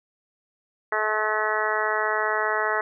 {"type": "harmonic tone", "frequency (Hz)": 214.9, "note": "A3", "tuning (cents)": -41, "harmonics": [2, 3, 4, 5, 6, 7, 8, 9], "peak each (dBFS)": [-30, -30, -30, -30, -30, -30, -30, -30], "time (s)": [0.92, 2.81], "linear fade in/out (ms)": 2, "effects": []}